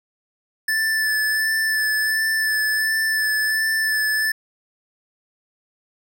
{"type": "tone with vibrato", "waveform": "square", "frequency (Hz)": 1752, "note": "A6", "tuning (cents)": -8, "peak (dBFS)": -19, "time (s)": [0.68, 4.32], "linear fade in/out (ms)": 5, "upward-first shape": "sine", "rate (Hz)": 1.4, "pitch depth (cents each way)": 17, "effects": []}